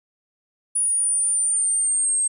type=exponential sweep; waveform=sine; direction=down; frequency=9740 to 8372 Hz; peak=-18 dBFS; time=0.75-2.28 s; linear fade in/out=10 ms; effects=none